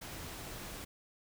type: noise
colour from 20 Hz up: pink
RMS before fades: -45 dBFS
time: 0.01-0.85 s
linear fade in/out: 10 ms
effects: none